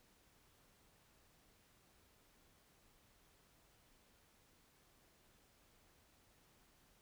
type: silence
effects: pink hiss -71 dBFS RMS until 7.01 s